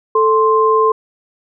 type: tone pair together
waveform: sine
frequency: 440 / 1050.1 Hz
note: A4 / C6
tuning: 0 / +6 cents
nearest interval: octave + minor third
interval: 1506 cents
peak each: -12 dBFS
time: 0.15-0.92 s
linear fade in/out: 5 ms
effects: none